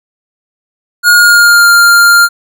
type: tone with pitch glide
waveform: square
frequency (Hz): 1434 to 1398.8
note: F6 to F6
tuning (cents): +45 to +2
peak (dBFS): -3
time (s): 1.03-2.29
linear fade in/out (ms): 50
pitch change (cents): -43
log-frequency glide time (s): 1.15-1.67
effects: none